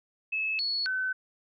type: tone with pitch steps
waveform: sine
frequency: 2597 / 4384 / 1519 Hz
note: E7 / C#8 / F#6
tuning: -26 / -20 / +45 cents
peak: -27 dBFS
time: 0.32-1.13 s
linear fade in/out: 10 ms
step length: 270 ms
effects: none